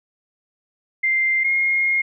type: tone pair in turn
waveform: sine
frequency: 2093 / 2141 Hz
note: C7 / C7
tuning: 0 / +39 cents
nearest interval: unison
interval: 39 cents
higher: second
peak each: -16 dBFS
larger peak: neither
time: 1.03-1.44 / 1.44-2.02 s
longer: second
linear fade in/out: 10 ms
effects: none